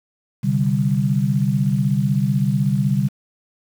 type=chord; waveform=sine; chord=C suspended second; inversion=none; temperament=equal; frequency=130.81 / 146.83 / 196 Hz; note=C3 / D3 / G3; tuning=0 / 0 / 0 cents; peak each=-20 dBFS; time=0.43-3.09 s; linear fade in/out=20 ms; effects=7-bit